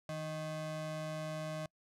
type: ring-modulated tone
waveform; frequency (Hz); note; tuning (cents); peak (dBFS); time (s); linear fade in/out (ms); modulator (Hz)
square; 233.1; A#3; 0; -36; 0.09-1.66; 2; 391
effects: noise-tail reverb RT60 0.1 s tail -26 dB re dry + low-pass 10000 Hz 12 dB/octave